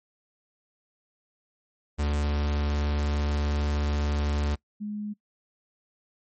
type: tone pair in turn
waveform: 45% pulse / sine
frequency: 73.42 / 208.9 Hz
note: D2 / G#3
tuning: 0 / +10 cents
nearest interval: octave + tritone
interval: 1810 cents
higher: second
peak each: -24 / -30 dBFS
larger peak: first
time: 1.98-4.56 / 4.8-5.14 s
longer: first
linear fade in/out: 20 ms
effects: noise-tail reverb RT60 0.1 s tail -22 dB re dry + MP3 32 kbps